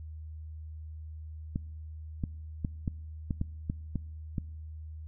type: clicks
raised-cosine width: 5 ms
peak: -18 dBFS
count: 9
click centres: 1.559 / 2.238 / 2.648 / 2.878 / 3.308 / 3.414 / 3.699 / 3.957 / 4.382 s
effects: noise-tail reverb RT60 1.0 s tail -24 dB re dry + added 78 Hz sine -40 dBFS peak until 5.07 s